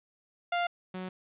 sawtooth tone pair in turn, 698.5 / 185.01 Hz, F5 / F#3, 0 / 0 cents, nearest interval octave + major seventh, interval 2300 cents, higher first, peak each -23 / -32 dBFS, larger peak first, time 0.52-0.67 / 0.94-1.09 s, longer neither, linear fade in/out 5 ms, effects resampled to 8000 Hz + 10-bit

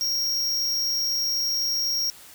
square tone with amplitude modulation, 5588 Hz, F8, in tune, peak -21 dBFS, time 0.01-2.1 s, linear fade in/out 0 ms, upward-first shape sine, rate 280 Hz, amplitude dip 45%, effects white hiss -47 dBFS RMS until 2.34 s

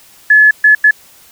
sine tone bursts at uneven times, 1713 Hz, A6, 47 cents flat, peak -3 dBFS, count 3, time 0.3-0.51 / 0.64-0.75 / 0.84-0.91 s, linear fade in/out 5 ms, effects white hiss -43 dBFS RMS until 1.31 s

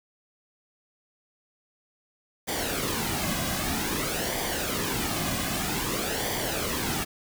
pink noise with flanger, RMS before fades -29 dBFS, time 2.47-7.05 s, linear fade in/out 20 ms, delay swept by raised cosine 0.74 to 2.24 ms, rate 0.52 Hz, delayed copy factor -0.6, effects none

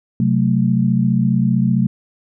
sine chord, F# diminished, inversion second, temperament equal, 130.81 / 185 / 220 Hz, C3 / F#3 / A3, 0 / 0 / 0 cents, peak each -17 dBFS, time 0.2-1.87 s, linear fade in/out 2 ms, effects none

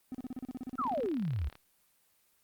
triangle tone bursts, 254.9 Hz, C4, 45 cents flat, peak -34 dBFS, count 16, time 0.12-1.06 s, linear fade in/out 0 ms, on 25 ms, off 36 ms
sine exponential sweep, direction down, 1402 to 61.74 Hz, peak -30 dBFS, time 0.78-1.49 s, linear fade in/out 10 ms
click train, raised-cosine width 0.3 ms, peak -33 dBFS, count 27, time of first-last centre 0.84-1.554 s, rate 36.4 Hz
effects white hiss -70 dBFS RMS until 2.43 s + Opus 24 kbps

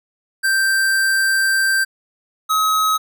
square tone pair in turn, 1568 / 1275.4 Hz, G6 / D#6, 0 / +42 cents, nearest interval major third, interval 358 cents, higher first, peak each -15 dBFS, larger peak neither, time 0.43-1.85 / 2.49-2.98 s, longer first, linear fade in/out 20 ms, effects none

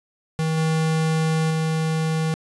square tone with level steps, 159.4 Hz, D#3, 42 cents sharp, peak -21 / -19 / -21 dBFS, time 0.39-2.34 s, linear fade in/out 0 ms, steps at 0.57 / 1.5 s, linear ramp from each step 10 ms, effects resampled to 24000 Hz + 8-bit

